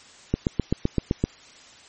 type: click train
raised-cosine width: 3 ms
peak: -7 dBFS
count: 8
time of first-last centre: 0.34-1.24 s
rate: 7.78 Hz
effects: white hiss -49 dBFS RMS until 1.88 s + MP3 32 kbps